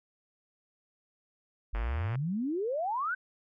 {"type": "exponential sweep", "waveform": "sine", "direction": "up", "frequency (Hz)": [42.82, 1568], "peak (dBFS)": -29, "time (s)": [1.73, 3.15], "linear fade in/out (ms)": 10}
{"type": "click train", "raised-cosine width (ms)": 0.5, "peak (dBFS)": -26, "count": 48, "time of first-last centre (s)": [1.75, 2.155], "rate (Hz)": 116}
{"effects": []}